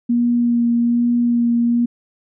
sine tone with vibrato, 237.7 Hz, A#3, 34 cents sharp, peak -13 dBFS, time 0.09-1.86 s, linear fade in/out 10 ms, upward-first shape sine, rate 1.2 Hz, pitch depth 14 cents each way, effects none

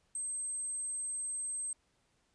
sine tone, 8320 Hz, C9, 11 cents flat, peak -35 dBFS, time 0.15-1.73 s, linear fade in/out 2 ms, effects pink hiss -74 dBFS RMS until 2.34 s + resampled to 22050 Hz

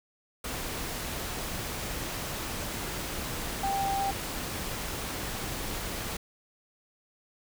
sine tone in noise, 787 Hz, G5, 7 cents sharp, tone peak -27 dBFS, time 3.63-4.11 s, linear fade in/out 5 ms, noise pink, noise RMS -35 dBFS, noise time 0.44-6.17 s, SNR +5 dB, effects none

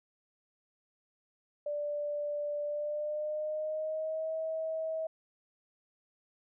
sine tone with pitch glide, 587.3 to 640.5 Hz, D5 to E5, 0 to -50 cents, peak -32 dBFS, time 1.66-5.07 s, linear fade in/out 5 ms, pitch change +150 cents, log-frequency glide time 2.64-4.34 s, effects none

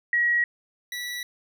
sine / 25% pulse tone pair in turn, 1908 / 1952.6 Hz, A#6 / B6, +40 / -20 cents, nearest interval unison, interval 40 cents, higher second, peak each -19 / -27 dBFS, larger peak first, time 0.13-0.44 / 0.92-1.23 s, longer neither, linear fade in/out 2 ms, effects none

